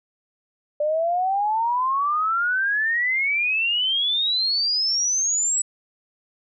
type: exponential sweep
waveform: sine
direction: up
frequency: 587.3 to 7902 Hz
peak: -19 dBFS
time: 0.8-5.62 s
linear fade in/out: 5 ms
effects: none